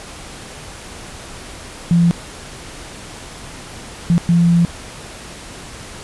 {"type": "tone bursts at uneven times", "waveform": "sine", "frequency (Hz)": 171, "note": "F3", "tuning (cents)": -36, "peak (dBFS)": -9, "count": 3, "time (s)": [[1.91, 2.11], [4.1, 4.18], [4.29, 4.65]], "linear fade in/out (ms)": 0, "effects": ["pink hiss -34 dBFS RMS until 6.03 s", "resampled to 24000 Hz"]}